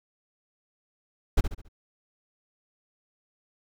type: noise with echo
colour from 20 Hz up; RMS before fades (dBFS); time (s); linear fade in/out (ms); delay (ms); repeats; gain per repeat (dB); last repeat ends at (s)
brown; -18; 1.37-1.41; 10; 69; 4; -8; 1.686
effects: none